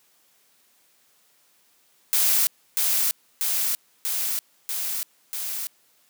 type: noise with echo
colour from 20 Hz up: blue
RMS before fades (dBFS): -20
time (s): 2.13-2.47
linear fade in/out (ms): 0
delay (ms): 640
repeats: 5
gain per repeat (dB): -2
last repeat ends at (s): 5.67
effects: white hiss -62 dBFS RMS until 6.09 s + high-pass 150 Hz 12 dB/octave